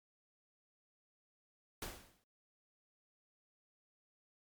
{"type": "noise with exponential decay", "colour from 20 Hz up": "pink", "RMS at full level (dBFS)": -41, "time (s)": [1.82, 2.24], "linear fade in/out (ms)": 2, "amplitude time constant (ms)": 91, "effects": ["MP3 96 kbps"]}